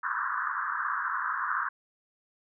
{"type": "band-pass noise", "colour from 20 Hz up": "pink", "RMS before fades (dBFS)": -31, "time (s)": [0.03, 1.69], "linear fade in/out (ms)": 5, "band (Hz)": [1000, 1700], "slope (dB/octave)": 96, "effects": []}